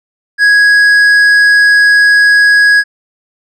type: tone with tanh clipping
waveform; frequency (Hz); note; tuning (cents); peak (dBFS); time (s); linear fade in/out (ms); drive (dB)
triangle; 1661.2; G#6; 0; -5; 0.38-2.84; 50; 11
effects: none